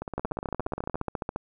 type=two click trains; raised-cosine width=1 ms; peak=-15 / -19 dBFS; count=18 / 18; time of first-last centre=0.18-1.361 / 0.02-1.014 s; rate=14.4 / 17.1 Hz; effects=none